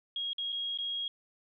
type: tone with dropouts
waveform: sine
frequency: 3281 Hz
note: G#7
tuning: 22 cents flat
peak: -32 dBFS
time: 0.16-1.08 s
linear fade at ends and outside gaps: 2 ms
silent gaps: 0.332-0.382 / 0.522-0.526 / 0.775-0.786 s
effects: none